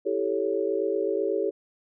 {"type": "chord", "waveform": "sine", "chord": "A dominant seventh", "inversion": "second", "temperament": "equal", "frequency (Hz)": [329.6, 392, 440, 554.4], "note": ["E4", "G4", "A4", "C#5"], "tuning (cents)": [0, 0, 0, 0], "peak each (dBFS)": [-32, -27, -28, -31], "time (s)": [0.05, 1.51], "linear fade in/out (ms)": 20, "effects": []}